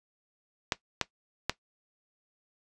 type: clicks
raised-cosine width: 0.2 ms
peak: -8 dBFS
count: 3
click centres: 0.722 / 1.013 / 1.496 s
effects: noise-tail reverb RT60 0.1 s tail -17 dB re dry + resampled to 22050 Hz